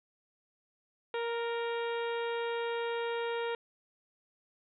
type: harmonic tone with a mistuned harmonic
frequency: 467.5 Hz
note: A#4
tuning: 5 cents sharp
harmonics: 1 / 2 / 3 / 4 / 5 / 6 / 7 / 8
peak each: -33 / -39 / -43 / -45 / -47 / -49 / -50 / -51 dBFS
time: 1.14-3.55 s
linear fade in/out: 2 ms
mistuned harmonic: 4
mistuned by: -18 cents
effects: none